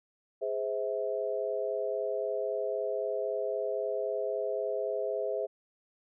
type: chord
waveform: sine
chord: Ab augmented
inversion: none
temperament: just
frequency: 415.3 / 519.1 / 648.9 Hz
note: Ab4 / C5 / E5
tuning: 0 / -14 / -27 cents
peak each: -34 dBFS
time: 0.41-5.47 s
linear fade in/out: 20 ms
effects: none